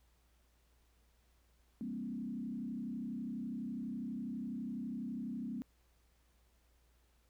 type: tone with frequency modulation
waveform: sine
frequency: 233.1 Hz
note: A#3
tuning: in tune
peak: -38 dBFS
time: 1.81-5.62 s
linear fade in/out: 0 ms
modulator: 32.1 Hz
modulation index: 1.3
effects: added 59 Hz sine -69 dBFS peak until 7.29 s + pink hiss -75 dBFS RMS until 7.29 s